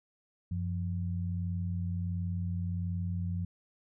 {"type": "tone pair together", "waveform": "sine", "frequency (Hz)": [92.5, 173.91], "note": ["F#2", "F3"], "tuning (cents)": [0, -7], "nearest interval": "major seventh", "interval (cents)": 1093, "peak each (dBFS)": [-32, -36], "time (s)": [0.51, 3.45], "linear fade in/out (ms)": 5, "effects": []}